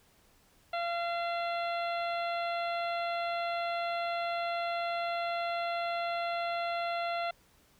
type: harmonic tone with a mistuned harmonic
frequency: 686 Hz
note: F5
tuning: 31 cents flat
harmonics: 1 / 2 / 3 / 4 / 5 / 6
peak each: -32 / -38 / -42 / -44 / -46 / -48 dBFS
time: 0.73-7.31 s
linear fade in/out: 5 ms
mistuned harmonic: 4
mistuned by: -21 cents
effects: pink hiss -65 dBFS RMS until 7.79 s